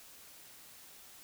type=silence; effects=white hiss -55 dBFS RMS until 1.23 s